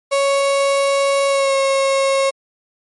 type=tone with pitch glide; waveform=35% pulse; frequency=554.4 to 543.6 Hz; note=C#5 to C#5; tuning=0 to -34 cents; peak=-12 dBFS; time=0.11-2.31 s; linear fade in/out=20 ms; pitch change=-34 cents; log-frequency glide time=1.28-1.54 s; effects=MP3 48 kbps